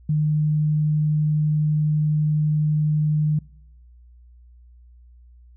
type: tone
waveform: sine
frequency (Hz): 152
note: D#3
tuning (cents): -40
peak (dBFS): -17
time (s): 0.09-3.39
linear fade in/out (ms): 5
effects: noise-tail reverb RT60 0.8 s tail -24 dB re dry + added 60 Hz sine -46 dBFS peak until 5.56 s